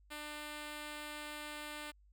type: tone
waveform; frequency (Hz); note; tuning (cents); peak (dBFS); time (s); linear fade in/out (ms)
5% pulse; 298.9; D4; +31; -32; 0.1-1.92; 20
effects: added 50 Hz sine -62 dBFS peak until 2.12 s